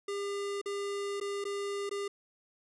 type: tone with dropouts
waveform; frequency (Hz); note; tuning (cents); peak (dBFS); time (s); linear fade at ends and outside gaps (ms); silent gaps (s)
square; 402; G4; +44; -34; 0.08-2.08; 5; 0.615-0.658 / 1.201-1.211 / 1.442-1.451 / 1.894-1.911
effects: resampled to 24000 Hz